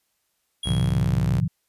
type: tone with exponential decay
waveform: square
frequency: 3300 Hz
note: G#7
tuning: 12 cents flat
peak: -27 dBFS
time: 0.63-1.19 s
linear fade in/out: 5 ms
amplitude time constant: 120 ms
type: clicks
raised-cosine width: 0.2 ms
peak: -31 / -32 dBFS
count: 2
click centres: 0.647 / 0.683 s
type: tone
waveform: sawtooth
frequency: 64.7 Hz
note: C2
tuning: 19 cents flat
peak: -23 dBFS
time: 0.65-1.41 s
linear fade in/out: 20 ms
type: chord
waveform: sine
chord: G# diminished seventh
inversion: none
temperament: equal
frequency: 103.83 / 123.47 / 146.83 / 174.61 Hz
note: G#2 / B2 / D3 / F3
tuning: 0 / 0 / 0 / 0 cents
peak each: -25 dBFS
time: 0.67-1.48 s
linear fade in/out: 10 ms
effects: white hiss -72 dBFS RMS until 1.68 s + resampled to 32000 Hz